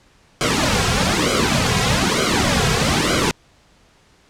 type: noise with flanger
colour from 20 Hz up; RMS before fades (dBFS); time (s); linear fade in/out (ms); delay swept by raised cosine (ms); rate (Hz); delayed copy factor
pink; -17; 0.41-3.31; 0; 1.1 to 3.4; 1.1; -0.85
effects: pink hiss -54 dBFS RMS until 4.29 s + low-pass 7000 Hz 12 dB/octave